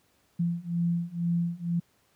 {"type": "beating tone pair", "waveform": "sine", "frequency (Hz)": [170, 172.1], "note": ["F3", "F3"], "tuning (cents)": [-46, -25], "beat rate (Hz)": 2.1, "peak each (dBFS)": [-29, -28], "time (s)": [0.39, 1.8], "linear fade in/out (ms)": 10, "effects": ["pink hiss -67 dBFS RMS until 2.15 s", "high-pass 80 Hz 12 dB/octave"]}